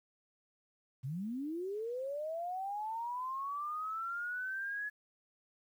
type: linear sweep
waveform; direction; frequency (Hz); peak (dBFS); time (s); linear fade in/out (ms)
sine; up; 120 to 1700; -36; 1.03-4.9; 20
effects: 11-bit